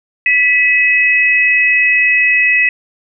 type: tone pair together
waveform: sine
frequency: 1975.5 / 2556 Hz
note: B6 / D#7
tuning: 0 / +46 cents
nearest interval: major third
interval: 446 cents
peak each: -11 dBFS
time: 0.26-2.69 s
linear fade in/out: 2 ms
effects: none